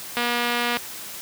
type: click train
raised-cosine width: 0.3 ms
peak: -8 dBFS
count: 145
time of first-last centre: 0.17-0.77 s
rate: 240 Hz
effects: white hiss -36 dBFS RMS until 1.21 s + high-pass 80 Hz 12 dB/octave